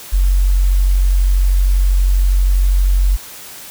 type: tone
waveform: sine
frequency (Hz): 46.25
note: F#1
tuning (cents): 0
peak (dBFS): -9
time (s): 0.12-3.17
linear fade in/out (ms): 20
effects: white hiss -34 dBFS RMS until 3.7 s